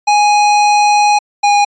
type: tone pair in turn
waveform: square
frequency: 830.6 / 819.6 Hz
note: G#5 / G#5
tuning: 0 / -23 cents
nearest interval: unison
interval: 23 cents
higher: first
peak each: -8 dBFS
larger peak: neither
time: 0.07-1.19 / 1.43-1.65 s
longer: first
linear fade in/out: 10 ms
effects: resampled to 16000 Hz